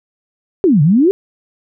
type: exponential two-way sweep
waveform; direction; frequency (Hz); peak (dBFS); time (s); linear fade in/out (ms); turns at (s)
sine; down then up; 410 to 137.9 to 410; -7; 0.64-1.11; 0; 0.82
effects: none

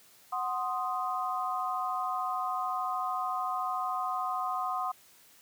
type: chord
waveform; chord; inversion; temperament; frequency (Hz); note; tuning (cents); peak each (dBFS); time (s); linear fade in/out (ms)
sine; C diminished; second; equal; 740 / 1046.5 / 1244.5; Gb5 / C6 / Eb6; 0 / 0 / 0; -34; 0.32-4.92; 10
effects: white hiss -59 dBFS RMS until 5.41 s + high-pass 80 Hz 12 dB/octave

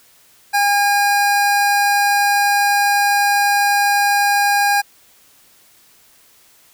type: tone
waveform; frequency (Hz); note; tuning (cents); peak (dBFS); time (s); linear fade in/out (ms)
25% pulse; 812; G#5; -39; -9; 0.53-4.82; 20
effects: white hiss -51 dBFS RMS until 6.73 s

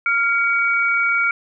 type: tone pair together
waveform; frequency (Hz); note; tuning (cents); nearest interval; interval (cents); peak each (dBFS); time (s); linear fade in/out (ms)
sine; 1393.9 / 2260; F6 / C#7; -4 / +33; minor sixth; 837; -18; 0.06-1.31; 2
effects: none

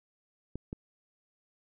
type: clicks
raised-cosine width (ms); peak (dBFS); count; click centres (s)
3; -24; 2; 0.556 / 0.729
effects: none

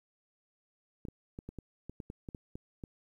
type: clicks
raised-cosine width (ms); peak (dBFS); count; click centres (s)
3; -29; 12; 1.052 / 1.085 / 1.389 / 1.49 / 1.587 / 1.896 / 2.002 / 2.101 / 2.288 / 2.348 / 2.555 / 2.838
effects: 11-bit

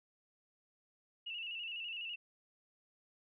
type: tone with vibrato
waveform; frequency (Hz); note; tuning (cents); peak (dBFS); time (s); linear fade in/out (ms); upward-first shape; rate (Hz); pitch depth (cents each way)
sine; 2776; F7; -11; -40; 1.26-2.16; 10; square; 12; 61
effects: none

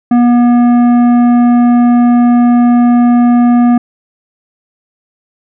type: tone with tanh clipping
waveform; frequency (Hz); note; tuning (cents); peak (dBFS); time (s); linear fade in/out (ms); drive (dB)
sine; 241.2; B3; -41; -6; 0.11-3.78; 5; 11
effects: none

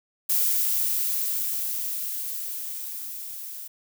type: noise with level ramp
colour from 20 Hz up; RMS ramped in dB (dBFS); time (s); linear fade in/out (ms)
violet; -22 to -38; 0.29-3.68; 10
effects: none

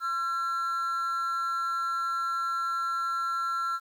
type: tone with amplitude modulation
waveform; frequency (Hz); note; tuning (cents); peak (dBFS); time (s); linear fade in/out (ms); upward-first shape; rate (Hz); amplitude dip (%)
triangle; 1355; E6; +47; -23; 0-3.8; 50; sine; 299; 50
effects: 10-bit

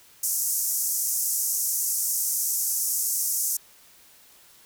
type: band-pass noise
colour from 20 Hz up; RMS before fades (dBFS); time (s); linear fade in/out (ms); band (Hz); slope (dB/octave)
white; -26; 0.23-3.57; 5; 5700 to 15000; 48
effects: white hiss -54 dBFS RMS until 4.65 s

